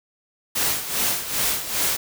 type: noise with tremolo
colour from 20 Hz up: white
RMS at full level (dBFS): -21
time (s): 0.55-1.97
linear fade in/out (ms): 10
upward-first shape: sine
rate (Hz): 2.5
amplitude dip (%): 70
effects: none